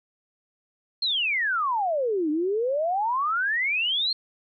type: exponential two-way sweep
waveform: sine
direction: down then up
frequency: 4300 to 293.7 to 4300 Hz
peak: -22 dBFS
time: 1.02-4.13 s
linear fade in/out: 5 ms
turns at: 2.3 s
effects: none